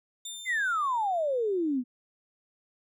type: tone with exponential decay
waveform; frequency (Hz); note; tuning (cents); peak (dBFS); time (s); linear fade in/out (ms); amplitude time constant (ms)
25% pulse; 3601; A7; +39; -32; 0.25-1.77; 5; 330
type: exponential sweep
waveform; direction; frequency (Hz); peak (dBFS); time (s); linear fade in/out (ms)
sine; down; 2125 to 237.6; -25; 0.45-1.84; 50
effects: none